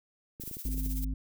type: clicks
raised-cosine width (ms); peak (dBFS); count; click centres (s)
3; -32; 10; 0.399 / 0.437 / 0.477 / 0.513 / 0.569 / 0.653 / 0.688 / 0.744 / 0.779 / 0.863
type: noise with tremolo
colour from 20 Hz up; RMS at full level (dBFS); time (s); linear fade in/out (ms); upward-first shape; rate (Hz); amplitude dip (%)
violet; -39; 0.4-1.05; 10; sine; 16; 65
type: harmonic tone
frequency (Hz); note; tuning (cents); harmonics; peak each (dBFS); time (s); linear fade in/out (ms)
51.9; G#1; 0; 1 / 3 / 5; -30 / -43 / -39; 0.65-1.14; 5
effects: none